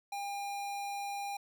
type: tone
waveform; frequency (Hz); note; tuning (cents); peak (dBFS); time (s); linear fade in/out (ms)
square; 804; G5; +44; -37; 0.12-1.37; 5
effects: none